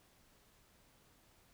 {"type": "silence", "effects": ["pink hiss -68 dBFS RMS until 1.53 s"]}